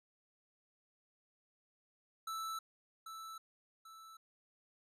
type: tone with echo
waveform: square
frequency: 1318.5 Hz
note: E6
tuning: in tune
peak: -40 dBFS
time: 2.27-2.59 s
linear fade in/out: 5 ms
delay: 790 ms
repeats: 2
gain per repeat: -7 dB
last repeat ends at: 4.17 s
effects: resampled to 32000 Hz